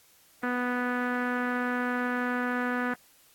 sawtooth tone with low-pass filter, 246.9 Hz, B3, in tune, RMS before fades -29 dBFS, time 0.43-2.94 s, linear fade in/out 5 ms, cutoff 1600 Hz, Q 4.4, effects white hiss -60 dBFS RMS until 3.34 s + AAC 64 kbps

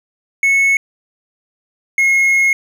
triangle tone pair in turn, 2200 / 2162 Hz, C#7 / C#7, -14 / -44 cents, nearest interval unison, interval 30 cents, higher first, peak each -8 dBFS, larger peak neither, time 0.43-0.77 / 1.98-2.53 s, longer second, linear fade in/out 2 ms, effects none

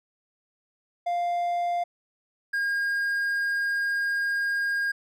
triangle tone pair in turn, 698.5 / 1621.5 Hz, F5 / G#6, 0 / -42 cents, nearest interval octave + minor third, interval 1458 cents, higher second, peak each -22 dBFS, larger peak neither, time 1.06-1.84 / 2.53-4.92 s, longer second, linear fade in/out 10 ms, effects none

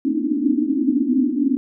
white band-pass noise, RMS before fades -19 dBFS, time 0.05-1.57 s, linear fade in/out 0 ms, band 240 to 310 Hz, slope 96 dB/octave, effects none

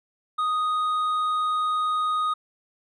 sine tone with hard clipping, 1244.5 Hz, D#6, in tune, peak -23 dBFS, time 0.38-2.34 s, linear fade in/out 10 ms, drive 4 dB, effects resampled to 24000 Hz

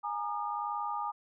sine chord, Ab suspended second, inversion none, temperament equal with one note detuned, 830.6 / 932.3 / 1215.4 Hz, Ab5 / Bb5 / Eb6, 0 / 0 / -41 cents, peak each -36 / -38 / -36 dBFS, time 0.03-1.12 s, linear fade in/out 20 ms, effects none

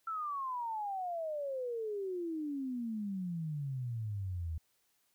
sine exponential sweep, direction down, 1347 to 77.78 Hz, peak -35 dBFS, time 0.07-4.58 s, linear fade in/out 5 ms, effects white hiss -75 dBFS RMS until 5.14 s

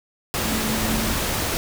sine tone in noise, 220 Hz, A3, in tune, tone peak -26 dBFS, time 0.45-1.12 s, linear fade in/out 0 ms, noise pink, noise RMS -24 dBFS, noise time 0.34-1.57 s, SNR -5 dB, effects none

